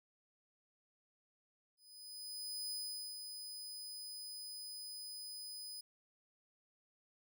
sawtooth tone with ADSR envelope, 5000 Hz, D#8, 8 cents sharp, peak -37 dBFS, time 1.77-5.81 s, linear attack 940 ms, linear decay 450 ms, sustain -6 dB, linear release 7 ms, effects none

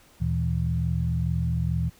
sine tone cluster, 76.6 / 118.7 / 163.5 Hz, D#2 / A#2 / E3, -27 / +32 / -14 cents, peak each -27 dBFS, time 0.2-1.9 s, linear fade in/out 20 ms, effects pink hiss -56 dBFS RMS until 1.99 s

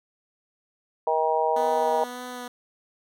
harmonic tone, 158.4 Hz, D#3, 31 cents sharp, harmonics 3 / 4 / 5 / 6, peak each -26 / -26 / -26 / -26 dBFS, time 1.07-2.04 s, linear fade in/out 2 ms
10% pulse tone with vibrato, 246.9 Hz, B3, in tune, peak -26 dBFS, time 1.56-2.48 s, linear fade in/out 5 ms, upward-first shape sine, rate 1.8 Hz, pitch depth 17 cents each way
effects none

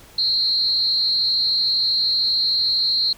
sine tone with amplitude modulation, 4186 Hz, C8, in tune, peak -13 dBFS, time 0.18-3.13 s, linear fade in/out 5 ms, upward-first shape sine, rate 267 Hz, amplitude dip 80%, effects pink hiss -47 dBFS RMS until 3.17 s

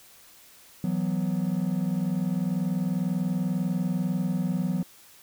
triangle chord, E suspended second, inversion none, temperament equal, 164.81 / 185 / 246.9 Hz, E3 / F#3 / B3, 0 / 0 / 0 cents, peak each -27 / -24 / -30 dBFS, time 0.84-4.83 s, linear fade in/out 2 ms, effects tanh soft clip ceiling -16 dBFS + white hiss -53 dBFS RMS until 5.22 s

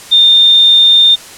sine tone, 3622 Hz, A7, 49 cents sharp, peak -3 dBFS, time 0.11-1.16 s, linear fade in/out 20 ms, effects white hiss -32 dBFS RMS until 1.37 s + low-pass 10000 Hz 12 dB/octave

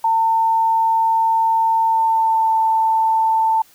sine tone with pitch glide, 900 to 890.2 Hz, A5 to A5, +39 to +20 cents, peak -13 dBFS, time 0.04-3.62 s, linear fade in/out 5 ms, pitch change -19 cents, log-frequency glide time 1.89-2.54 s, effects white hiss -51 dBFS RMS until 3.74 s

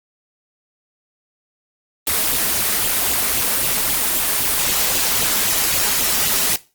white noise with flanger, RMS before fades -18 dBFS, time 2.07-6.56 s, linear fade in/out 2 ms, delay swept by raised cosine 0.26 to 4.86 ms, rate 3.8 Hz, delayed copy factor +0.6, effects noise-tail reverb RT60 0.3 s tail -19 dB re dry + Opus 24 kbps

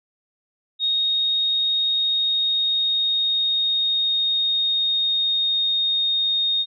sine tone with pitch glide, 3729 to 3701 Hz, A#7 to A#7, 0 to -13 cents, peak -18 dBFS, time 0.79-6.66 s, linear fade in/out 50 ms, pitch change -13 cents, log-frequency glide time 1.86-5.81 s, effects none

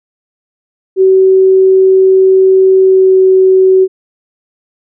sine tone with pitch glide, 379.5 to 377.1 Hz, F#4 to F#4, +44 to +33 cents, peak -3 dBFS, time 0.96-3.88 s, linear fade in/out 50 ms, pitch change -11 cents, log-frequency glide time 2.79-3.19 s, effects none

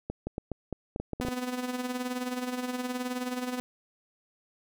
clicks, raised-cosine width 2 ms, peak -19 dBFS, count 11, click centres 0.1 / 0.27 / 0.381 / 0.517 / 0.727 / 0.961 / 1 / 1.133 / 1.2 / 1.25 / 1.285 s
sawtooth tone with tremolo, 250 Hz, B3, 21 cents sharp, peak -25 dBFS, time 1.21-3.6 s, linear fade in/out 0 ms, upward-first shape sine, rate 19 Hz, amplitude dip 60%
effects none

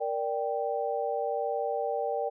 sine chord, G minor, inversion first, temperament equal, 466.2 / 587.3 / 784 Hz, Bb4 / D5 / G5, 0 / 0 / 0 cents, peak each -32 dBFS, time 0-2.3 s, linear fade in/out 20 ms, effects none

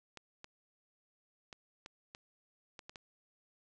clicks, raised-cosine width 0.2 ms, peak -30 dBFS, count 8, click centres 0.173 / 0.444 / 1.528 / 1.861 / 2.149 / 2.792 / 2.895 / 2.958 s, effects resampled to 22050 Hz

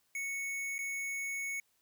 square tone with dropouts, 2214 Hz, C#7, 3 cents flat, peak -36 dBFS, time 0.15-1.6 s, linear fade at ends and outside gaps 2 ms, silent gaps 0.782-0.789 s, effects white hiss -74 dBFS RMS until 1.81 s

